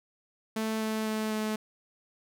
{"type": "tone with pitch steps", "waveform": "sawtooth", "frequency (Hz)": [220, 218.6, 217.2, 215.8], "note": ["A3", "A3", "A3", "A3"], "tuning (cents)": [0, -11, -22, -33], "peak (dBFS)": -25, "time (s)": [0.56, 1.56], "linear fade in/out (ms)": 5, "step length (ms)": 250, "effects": []}